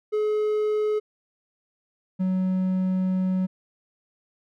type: tone pair in turn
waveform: triangle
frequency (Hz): 425.2 / 186.26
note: G#4 / F#3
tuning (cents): +41 / +12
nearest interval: octave + major second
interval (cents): 1429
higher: first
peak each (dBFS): -19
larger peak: neither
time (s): 0.12-1 / 2.19-3.47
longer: second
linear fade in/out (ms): 20
effects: none